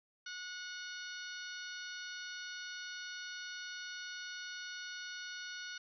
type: harmonic tone with a mistuned harmonic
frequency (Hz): 730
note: F#5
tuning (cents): -24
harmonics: 2 / 3 / 4 / 5 / 6 / 7 / 8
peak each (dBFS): -45 / -55 / -52 / -52 / -51 / -59 / -54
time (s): 0.26-5.78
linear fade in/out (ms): 5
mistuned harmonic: 7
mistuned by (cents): +20
effects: none